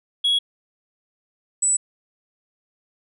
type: tone pair in turn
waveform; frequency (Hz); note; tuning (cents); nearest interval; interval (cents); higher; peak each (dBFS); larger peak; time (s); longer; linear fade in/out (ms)
sine; 3335 / 7932; G#7 / B8; +7 / +7; octave + minor third; 1500; second; -14; neither; 0.24-0.39 / 1.62-1.77; neither; 10
effects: tanh soft clip ceiling -15 dBFS